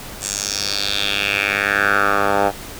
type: tone with band-pass filter sweep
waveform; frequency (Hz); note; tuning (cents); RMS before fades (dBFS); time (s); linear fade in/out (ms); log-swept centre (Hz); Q
10% pulse; 100.8; G2; +49; -19; 0.2-2.52; 50; 7800 to 820; 3.4
effects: pink hiss -34 dBFS RMS until 2.79 s